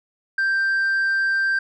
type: tone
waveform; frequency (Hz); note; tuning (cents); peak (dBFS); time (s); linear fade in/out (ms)
sine; 1574; G6; +7; -15; 0.38-1.59; 5
effects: tanh soft clip ceiling -17 dBFS